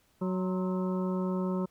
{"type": "harmonic tone with a mistuned harmonic", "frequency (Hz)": 185.3, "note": "F#3", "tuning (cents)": 3, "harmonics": [1, 2, 3, 5, 6, 7], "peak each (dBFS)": [-29, -35, -39, -43, -45, -46], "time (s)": [0.21, 1.66], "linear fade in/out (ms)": 10, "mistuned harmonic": 6, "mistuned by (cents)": -88, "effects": ["pink hiss -68 dBFS RMS until 1.7 s"]}